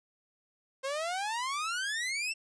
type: exponential sweep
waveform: sawtooth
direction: up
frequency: 523.3 to 2729 Hz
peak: -28 dBFS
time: 0.83-2.34 s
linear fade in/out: 20 ms
effects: resampled to 22050 Hz